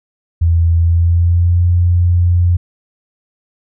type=tone with pitch glide; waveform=sine; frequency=83.7 to 87.76 Hz; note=E2 to F2; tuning=+27 to +9 cents; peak=-8 dBFS; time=0.41-2.57 s; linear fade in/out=10 ms; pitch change=+82 cents; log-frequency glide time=0.77-1.64 s; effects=none